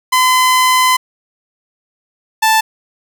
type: tone pair in turn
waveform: sawtooth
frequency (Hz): 1020 / 880.5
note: C6 / A5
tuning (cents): -44 / +1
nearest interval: minor third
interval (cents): 255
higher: first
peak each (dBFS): -5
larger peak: neither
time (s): 0.12-0.97 / 2.42-2.61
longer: first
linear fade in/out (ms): 10
effects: none